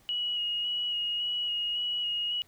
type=tone with vibrato; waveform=sine; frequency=2900 Hz; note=F#7; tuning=35 cents flat; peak=-28 dBFS; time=0.09-2.42 s; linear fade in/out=0 ms; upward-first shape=square; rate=1.8 Hz; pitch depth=14 cents each way; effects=pink hiss -62 dBFS RMS until 2.47 s